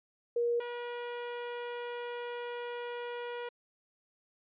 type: tone pair in turn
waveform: sine / sawtooth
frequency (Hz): 474.5 / 481.4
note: A#4 / B4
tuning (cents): +31 / -44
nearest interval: unison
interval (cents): 25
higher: second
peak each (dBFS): -27 / -33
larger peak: first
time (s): 0.36-0.6 / 0.6-3.49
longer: second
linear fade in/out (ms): 5
effects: resampled to 8000 Hz